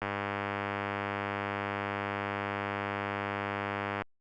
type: click train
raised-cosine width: 0.5 ms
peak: -17 dBFS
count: 401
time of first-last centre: 0.02-4.02 s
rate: 100 Hz
effects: Opus 48 kbps